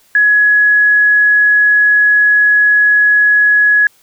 sine tone, 1682 Hz, G#6, 22 cents sharp, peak -6 dBFS, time 0.15-3.87 s, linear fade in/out 2 ms, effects white hiss -51 dBFS RMS until 4.02 s

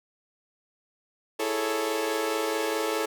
sawtooth chord, A major seventh, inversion second, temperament equal, 329.6 / 415.3 / 440 / 554.4 Hz, E4 / G#4 / A4 / C#5, 0 / 0 / 0 / 0 cents, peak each -29 / -30 / -25 / -29 dBFS, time 1.39-3.06 s, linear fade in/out 10 ms, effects none

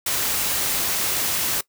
white noise, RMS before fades -23 dBFS, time 0.06-1.61 s, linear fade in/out 5 ms, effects noise-tail reverb RT60 0.1 s tail -20 dB re dry

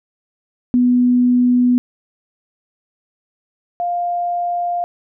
sine tone pair in turn, 246.9 / 701 Hz, B3 / F5, 0 / +6 cents, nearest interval octave + tritone, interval 1806 cents, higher second, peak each -10 / -17 dBFS, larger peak first, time 0.74-1.78 / 3.8-4.84 s, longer neither, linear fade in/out 0 ms, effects none

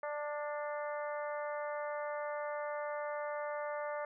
harmonic tone with a mistuned harmonic, 295.6 Hz, D4, 11 cents sharp, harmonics 2 / 3 / 4 / 5 / 6 / 7, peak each -38 / -44 / -45 / -49 / -49 / -53 dBFS, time 0.03-4.05 s, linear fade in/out 2 ms, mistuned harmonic 5, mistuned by -31 cents, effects none

